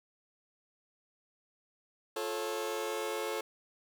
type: chord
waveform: sawtooth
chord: F augmented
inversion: none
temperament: just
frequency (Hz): 349.2 / 436.5 / 545.7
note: F4 / A4 / C#5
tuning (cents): 0 / -14 / -27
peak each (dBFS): -37 / -32 / -35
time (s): 2.16-3.41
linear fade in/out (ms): 5
effects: none